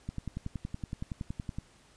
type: click train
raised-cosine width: 5 ms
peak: -23 dBFS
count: 17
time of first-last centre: 0.09-1.585 s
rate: 10.7 Hz
effects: pink hiss -61 dBFS RMS until 1.96 s + resampled to 22050 Hz